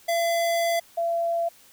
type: tone pair in turn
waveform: square / sine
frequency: 677 / 677 Hz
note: E5 / E5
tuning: +46 / +46 cents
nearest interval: unison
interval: 0 cents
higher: neither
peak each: -22 dBFS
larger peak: neither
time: 0.08-0.8 / 0.97-1.49 s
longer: first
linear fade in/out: 10 ms
effects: white hiss -54 dBFS RMS until 1.72 s